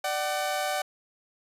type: tone pair together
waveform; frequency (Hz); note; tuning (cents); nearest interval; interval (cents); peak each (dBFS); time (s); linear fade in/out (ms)
sawtooth; 593 / 755.9; D5 / F#5; +17 / +37; major third; 420; -27 / -25; 0.04-0.82; 5
effects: resampled to 32000 Hz